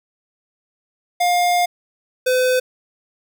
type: tone pair in turn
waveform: square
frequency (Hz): 708 / 507.6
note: F5 / B4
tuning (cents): +23 / +47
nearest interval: tritone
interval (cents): 576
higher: first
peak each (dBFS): -15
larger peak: neither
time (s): 1.2-1.66 / 2.26-2.6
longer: first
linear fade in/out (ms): 10
effects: none